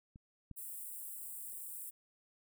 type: clicks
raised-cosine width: 5 ms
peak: -42 / -35 dBFS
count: 2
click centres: 0.159 / 0.513 s
type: high-pass noise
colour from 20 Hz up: white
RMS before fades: -46 dBFS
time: 0.56-1.91 s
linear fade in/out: 20 ms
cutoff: 7800 Hz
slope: 96 dB/octave
effects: none